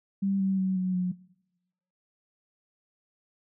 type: tone with pitch steps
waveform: sine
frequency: 196 / 192.19 / 188.45 / 184.79 / 181.19 Hz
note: G3 / G3 / F#3 / F#3 / F#3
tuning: 0 / -34 / +32 / -2 / -36 cents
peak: -24 dBFS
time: 0.22-1.12 s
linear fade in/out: 10 ms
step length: 180 ms
effects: noise-tail reverb RT60 0.9 s tail -21 dB re dry